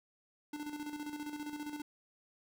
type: tone with tremolo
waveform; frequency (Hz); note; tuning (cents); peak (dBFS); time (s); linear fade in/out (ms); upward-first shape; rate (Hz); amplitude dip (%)
square; 296.5; D4; +17; -39; 0.53-1.82; 5; square; 15; 55
effects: none